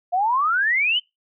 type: exponential sweep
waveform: sine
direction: up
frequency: 691 to 3114 Hz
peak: -17 dBFS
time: 0.12-1 s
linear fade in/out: 20 ms
effects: noise-tail reverb RT60 0.2 s tail -24 dB re dry